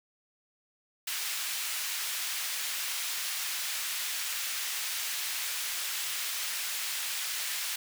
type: high-pass noise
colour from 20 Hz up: pink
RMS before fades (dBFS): -34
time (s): 1.07-7.76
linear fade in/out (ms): 5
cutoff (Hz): 2100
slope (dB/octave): 12
effects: none